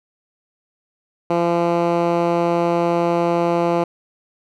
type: tone with band-pass filter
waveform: 10% pulse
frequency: 171.1 Hz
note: F3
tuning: 35 cents flat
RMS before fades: -18 dBFS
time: 1.3-3.84 s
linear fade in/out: 5 ms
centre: 450 Hz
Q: 0.64
effects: none